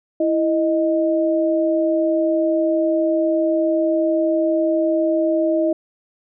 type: tone pair together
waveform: sine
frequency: 329.7 / 622.3 Hz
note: E4 / D#5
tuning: 0 / 0 cents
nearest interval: major seventh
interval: 1100 cents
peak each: -18 dBFS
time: 0.2-5.73 s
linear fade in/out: 5 ms
effects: none